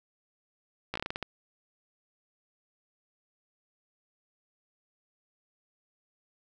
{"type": "slowing click train", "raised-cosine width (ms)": 0.3, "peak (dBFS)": -17, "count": 9, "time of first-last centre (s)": [0.94, 1.227], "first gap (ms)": 15, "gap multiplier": 1.24, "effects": []}